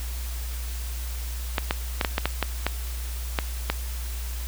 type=clicks; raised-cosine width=0.3 ms; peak=-6 dBFS; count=10; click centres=1.582 / 1.709 / 2.012 / 2.048 / 2.181 / 2.256 / 2.427 / 2.666 / 3.388 / 3.7 s; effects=added 60 Hz sine -29 dBFS peak until 4.47 s + white hiss -40 dBFS RMS until 4.47 s